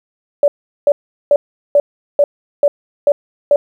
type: tone bursts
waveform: sine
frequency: 577 Hz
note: D5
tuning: 31 cents flat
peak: -6 dBFS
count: 8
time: 0.43-3.56 s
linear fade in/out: 2 ms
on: 50 ms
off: 390 ms
effects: 8-bit